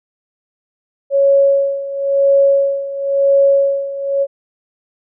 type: tone with tremolo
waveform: sine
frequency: 554.4 Hz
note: C#5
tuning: in tune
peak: -7 dBFS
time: 1.1-4.27 s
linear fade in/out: 50 ms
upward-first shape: sine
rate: 0.97 Hz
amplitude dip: 80%
effects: none